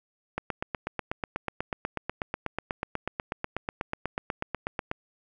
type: click train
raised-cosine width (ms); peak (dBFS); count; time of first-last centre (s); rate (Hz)
0.5; -14; 38; 0.38-4.914; 8.16
effects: none